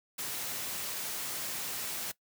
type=noise; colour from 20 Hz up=white; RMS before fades=-37 dBFS; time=0.18-2.12 s; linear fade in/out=10 ms; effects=noise-tail reverb RT60 0.1 s tail -19 dB re dry + high-pass 100 Hz 12 dB/octave